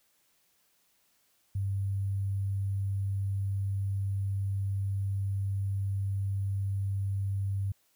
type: tone with sample-and-hold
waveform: sine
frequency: 98.3 Hz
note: G2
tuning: 5 cents sharp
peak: -28 dBFS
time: 1.55-7.72 s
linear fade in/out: 5 ms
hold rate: 11025 Hz
effects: white hiss -70 dBFS RMS until 7.95 s